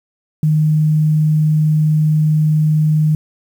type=tone; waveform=sine; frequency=154.1 Hz; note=D#3; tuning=16 cents flat; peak=-10 dBFS; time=0.43-3.15 s; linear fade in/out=2 ms; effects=7-bit